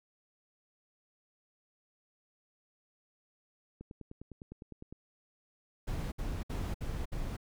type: click train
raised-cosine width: 3 ms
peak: -33 dBFS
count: 12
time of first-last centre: 3.81-4.926 s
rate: 9.86 Hz
type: noise bursts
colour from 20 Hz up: brown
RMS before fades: -36 dBFS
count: 5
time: 5.87-7.368 s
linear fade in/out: 10 ms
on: 250 ms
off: 62 ms
effects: none